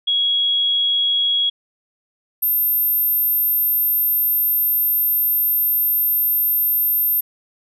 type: tone pair in turn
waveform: sine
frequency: 3322 / 13246 Hz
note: G#7 / G#9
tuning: 0 / -6 cents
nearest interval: 2 octaves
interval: 2394 cents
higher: second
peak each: -15 dBFS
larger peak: neither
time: 0.07-1.5 / 2.42-7.21 s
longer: second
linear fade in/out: 10 ms
effects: none